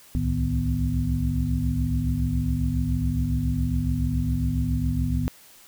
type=tone cluster; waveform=sine; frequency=63.4 / 70.6 / 109.6 / 155 / 248 Hz; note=B1 / C#2 / A2 / D#3 / B3; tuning=+46 / +32 / -6 / -6 / +7 cents; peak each=-28 dBFS; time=0.15-5.28 s; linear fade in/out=0 ms; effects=white hiss -51 dBFS RMS until 5.67 s